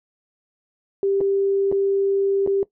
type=tone with dropouts; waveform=sine; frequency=393.9 Hz; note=G4; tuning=8 cents sharp; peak=-17 dBFS; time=1.03-2.63 s; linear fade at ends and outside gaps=1 ms; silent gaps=1.206-1.211 / 1.716-1.724 / 2.464-2.474 s; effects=noise-tail reverb RT60 0.1 s tail -18 dB re dry